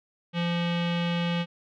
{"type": "tone with low-pass filter", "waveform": "square", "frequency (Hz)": 171.9, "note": "F3", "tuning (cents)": -27, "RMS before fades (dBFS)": -27, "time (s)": [0.33, 1.46], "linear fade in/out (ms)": 50, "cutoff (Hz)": 3100, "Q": 3.5, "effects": []}